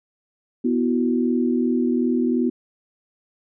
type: chord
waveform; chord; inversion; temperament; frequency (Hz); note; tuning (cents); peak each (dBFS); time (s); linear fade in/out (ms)
sine; B suspended fourth; none; equal; 246.9 / 329.6 / 370; B3 / E4 / F#4; 0 / 0 / 0; -19 / -25 / -25; 0.64-2.5; 10
effects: none